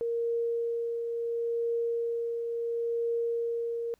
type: tone with tremolo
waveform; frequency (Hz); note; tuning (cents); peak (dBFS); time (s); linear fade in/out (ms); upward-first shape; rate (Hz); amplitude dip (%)
sine; 466.2; A#4; 0; -26; 0.01-3.94; 0; triangle; 0.72; 40
effects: pink hiss -70 dBFS RMS until 3.99 s